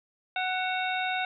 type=harmonic tone with a mistuned harmonic; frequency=741 Hz; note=F#5; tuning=2 cents sharp; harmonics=1 / 2 / 3 / 4 / 5; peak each=-30 / -33 / -35 / -36 / -37 dBFS; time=0.36-1.25 s; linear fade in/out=2 ms; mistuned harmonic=4; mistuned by=-150 cents; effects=none